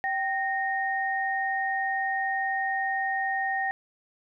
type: tone pair together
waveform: sine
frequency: 776 / 1851 Hz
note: G5 / A#6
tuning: -18 / -13 cents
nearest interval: octave + minor third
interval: 1505 cents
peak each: -28 dBFS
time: 0.04-3.71 s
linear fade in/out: 0 ms
effects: none